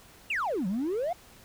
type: exponential two-way sweep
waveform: triangle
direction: down then up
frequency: 2902 to 175.5 to 742 Hz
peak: -24 dBFS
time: 0.3-1.13 s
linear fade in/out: 5 ms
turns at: 0.67 s
effects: tanh soft clip ceiling -23 dBFS + pink hiss -54 dBFS RMS until 1.44 s